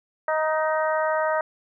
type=harmonic tone with a mistuned harmonic; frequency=313.2 Hz; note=D#4; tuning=11 cents sharp; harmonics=2 / 3 / 4 / 5 / 6; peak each=-23 / -27 / -29 / -31 / -33 dBFS; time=0.28-1.41 s; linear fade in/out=2 ms; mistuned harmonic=5; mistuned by=-24 cents; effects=none